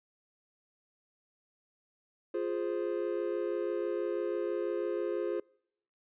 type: chord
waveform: triangle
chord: F minor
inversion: none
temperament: equal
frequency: 349.2 / 415.3 / 523.3 Hz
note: F4 / Ab4 / C5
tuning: 0 / 0 / 0 cents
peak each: -32 / -33 / -35 dBFS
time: 2.34-5.4 s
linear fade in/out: 5 ms
effects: noise-tail reverb RT60 0.7 s tail -26 dB re dry + resampled to 8000 Hz